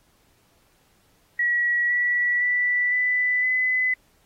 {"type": "tone with pitch steps", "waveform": "sine", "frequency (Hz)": [1923, 1945.3, 1967.9, 1990.8, 2014], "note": ["B6", "B6", "B6", "B6", "B6"], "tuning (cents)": [-47, -27, -7, 13, 33], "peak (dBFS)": -19, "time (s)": [1.39, 3.94], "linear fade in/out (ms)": 5, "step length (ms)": 510, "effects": ["pink hiss -63 dBFS RMS until 4.25 s", "AAC 48 kbps"]}